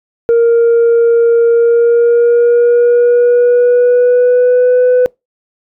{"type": "tone with pitch glide", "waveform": "sine", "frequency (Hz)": [466.2, 499.7], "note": ["A#4", "B4"], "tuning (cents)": [0, 20], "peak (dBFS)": -3, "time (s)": [0.29, 5.06], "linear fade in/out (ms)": 0, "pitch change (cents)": 120, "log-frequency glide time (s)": [1.5, 4.84], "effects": ["noise-tail reverb RT60 0.2 s tail -26 dB re dry", "tanh soft clip ceiling -4 dBFS"]}